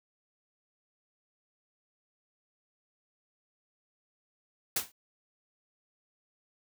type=noise with exponential decay; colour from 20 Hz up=white; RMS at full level=-25 dBFS; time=4.76-4.92 s; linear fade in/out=5 ms; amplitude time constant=33 ms; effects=none